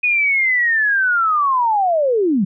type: linear sweep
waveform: sine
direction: down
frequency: 2489 to 173 Hz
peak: -13 dBFS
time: 0.03-2.45 s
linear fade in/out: 10 ms
effects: none